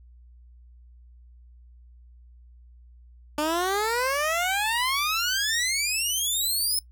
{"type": "exponential sweep", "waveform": "15% pulse", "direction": "up", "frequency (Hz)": [293.7, 5260], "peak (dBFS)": -17, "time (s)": [3.38, 6.79], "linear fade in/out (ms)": 2, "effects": ["noise-tail reverb RT60 0.1 s tail -19 dB re dry", "added 60 Hz sine -48 dBFS peak until 6.91 s"]}